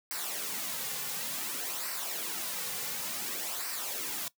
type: noise with flanger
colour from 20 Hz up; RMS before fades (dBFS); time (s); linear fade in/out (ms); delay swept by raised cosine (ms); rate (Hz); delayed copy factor
white; -36; 0.11-4.28; 0; 0.29 to 3.19; 0.56; -0.6
effects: noise-tail reverb RT60 0.1 s tail -19 dB re dry + high-pass 150 Hz 12 dB/octave